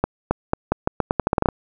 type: accelerating click train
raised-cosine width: 1 ms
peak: -3 dBFS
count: 14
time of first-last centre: 0.04-1.487 s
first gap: 270 ms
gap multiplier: 0.83
effects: none